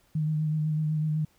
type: tone with vibrato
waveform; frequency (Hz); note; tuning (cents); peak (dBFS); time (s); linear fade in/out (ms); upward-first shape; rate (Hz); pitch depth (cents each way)
sine; 154.3; D#3; -14; -24; 0.15-1.25; 5; sine; 8; 25
effects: pink hiss -65 dBFS RMS until 1.38 s